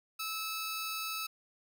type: tone pair together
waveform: 15% pulse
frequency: 1304 / 4634 Hz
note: E6 / D8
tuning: -19 / -24 cents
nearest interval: octave + minor seventh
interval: 2195 cents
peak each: -30 / -36 dBFS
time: 0.19-1.27 s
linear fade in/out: 10 ms
effects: none